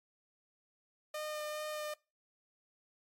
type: tone with vibrato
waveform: sawtooth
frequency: 607 Hz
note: D#5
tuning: 43 cents flat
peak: -34 dBFS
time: 1.14-1.94 s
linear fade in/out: 5 ms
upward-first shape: sine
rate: 2.4 Hz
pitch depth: 10 cents each way
effects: noise-tail reverb RT60 0.3 s tail -24 dB re dry + MP3 64 kbps